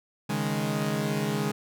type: chord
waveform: sawtooth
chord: C# suspended second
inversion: none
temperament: equal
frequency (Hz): 138.59 / 155.56 / 207.7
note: C#3 / D#3 / G#3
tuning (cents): 0 / 0 / 0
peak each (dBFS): -28 / -27 / -25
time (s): 0.29-1.52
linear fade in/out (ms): 10
effects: none